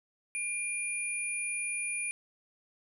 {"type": "tone pair together", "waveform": "sine", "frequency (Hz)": [2400, 9639], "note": ["D7", "D9"], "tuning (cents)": [37, 44], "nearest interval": "2 octaves", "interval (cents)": 2407, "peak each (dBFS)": [-34, -35], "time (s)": [0.35, 2.11], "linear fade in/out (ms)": 0, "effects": []}